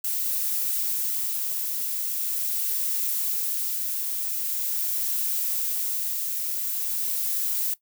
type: noise with tremolo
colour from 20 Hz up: violet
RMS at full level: -26 dBFS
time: 0.04-7.74 s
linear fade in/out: 5 ms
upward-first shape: sine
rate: 0.43 Hz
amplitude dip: 25%
effects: noise-tail reverb RT60 0.1 s tail -18 dB re dry